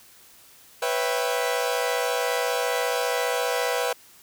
sawtooth chord, C# half-diminished seventh, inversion third, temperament equal with one note detuned, 493.9 / 548.6 / 659.3 / 784 Hz, B4 / C#5 / E5 / G5, 0 / -18 / 0 / 0 cents, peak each -22 / -27 / -26 / -27 dBFS, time 0.82-3.93 s, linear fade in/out 5 ms, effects white hiss -52 dBFS RMS until 4.22 s

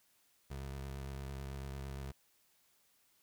25% pulse tone with vibrato, 68 Hz, C#2, 33 cents flat, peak -38 dBFS, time 0.5-2.12 s, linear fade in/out 10 ms, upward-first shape square, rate 8.9 Hz, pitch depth 25 cents each way, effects white hiss -72 dBFS RMS until 3.22 s

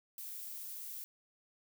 violet noise, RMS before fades -45 dBFS, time 0.18-1.04 s, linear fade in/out 0 ms, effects none

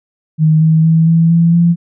sine tone with pitch steps, 156.6 / 159.34 / 162.12 / 164.96 / 167.84 / 170.77 Hz, D#3 / D#3 / E3 / E3 / E3 / F3, +11 / +42 / -29 / +2 / +31 / -39 cents, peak -6 dBFS, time 0.38-1.76 s, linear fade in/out 50 ms, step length 230 ms, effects none

